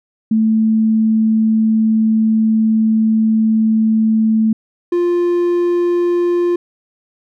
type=tone pair in turn; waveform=sine / triangle; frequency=220.3 / 349.7 Hz; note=A3 / F4; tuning=+2 / +2 cents; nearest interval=minor sixth; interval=800 cents; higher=second; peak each=-10 dBFS; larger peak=neither; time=0.31-4.53 / 4.92-6.56 s; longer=first; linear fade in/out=5 ms; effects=none